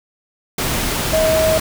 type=tone in noise; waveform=sine; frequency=636 Hz; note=D#5; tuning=38 cents sharp; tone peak=-13 dBFS; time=1.13-1.58 s; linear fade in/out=5 ms; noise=pink; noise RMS=-20 dBFS; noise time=0.58-1.6 s; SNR=+4 dB; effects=none